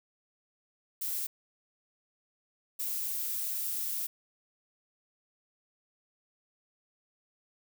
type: noise bursts at uneven times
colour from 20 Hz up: violet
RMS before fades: -34 dBFS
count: 2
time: 1.01-1.27 / 2.79-4.07 s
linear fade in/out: 10 ms
effects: none